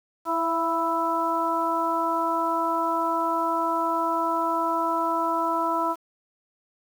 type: harmonic tone with a mistuned harmonic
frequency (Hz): 329.6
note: E4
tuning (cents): 0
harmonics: 1 / 2 / 3 / 4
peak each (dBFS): -30 / -29 / -25 / -28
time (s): 0.25-5.96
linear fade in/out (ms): 50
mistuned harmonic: 2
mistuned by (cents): +28
effects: 8-bit